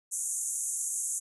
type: band-pass noise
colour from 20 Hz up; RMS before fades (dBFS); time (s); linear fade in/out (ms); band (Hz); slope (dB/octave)
pink; -33; 0.11-1.2; 20; 6400 to 11000; 96
effects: none